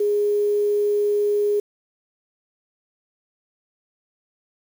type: tone with quantisation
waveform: sine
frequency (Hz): 413.1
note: G#4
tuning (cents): -9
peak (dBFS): -17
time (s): 0-1.6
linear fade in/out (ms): 5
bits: 7
effects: none